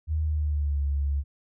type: tone with pitch glide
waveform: sine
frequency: 77.9 to 70.61 Hz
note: D#2 to C#2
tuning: +3 to +33 cents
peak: -23 dBFS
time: 0.07-1.24 s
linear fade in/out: 50 ms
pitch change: -170 cents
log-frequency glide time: 0.21-0.82 s
effects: none